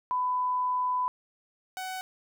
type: tone pair in turn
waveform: sine / sawtooth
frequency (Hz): 1000 / 749.2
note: B5 / F#5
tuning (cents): +21 / +21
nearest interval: perfect fourth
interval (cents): 500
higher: first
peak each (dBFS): -25 / -30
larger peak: first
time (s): 0.11-1.08 / 1.77-2.01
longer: first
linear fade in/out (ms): 0
effects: none